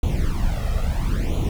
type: noise with flanger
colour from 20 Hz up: brown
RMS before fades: -21 dBFS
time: 0.03-1.49 s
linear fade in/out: 2 ms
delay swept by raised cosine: 0.29 to 1.59 ms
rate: 0.74 Hz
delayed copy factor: +0.8
effects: none